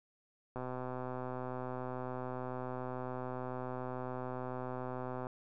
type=click train; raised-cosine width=1 ms; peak=-27 dBFS; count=599; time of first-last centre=0.56-5.269 s; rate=127 Hz; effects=none